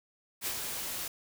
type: noise with ADSR envelope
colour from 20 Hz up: white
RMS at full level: -33 dBFS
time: 0.41-1.08 s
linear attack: 53 ms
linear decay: 73 ms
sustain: -4 dB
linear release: 4 ms
effects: none